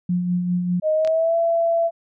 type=tone with tremolo; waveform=sine; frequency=178.1 Hz; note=F3; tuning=34 cents sharp; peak=-17 dBFS; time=0.09-0.8 s; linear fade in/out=5 ms; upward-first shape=sine; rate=5 Hz; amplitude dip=40%
type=tone with pitch glide; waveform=sine; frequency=622 to 670.5 Hz; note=D#5 to E5; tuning=-1 to +29 cents; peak=-16 dBFS; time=0.82-1.91 s; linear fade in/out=50 ms; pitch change=+130 cents; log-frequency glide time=0.94-1.36 s
type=clicks; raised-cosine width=0.2 ms; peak=-17 dBFS; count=2; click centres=1.049 / 1.075 s
effects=none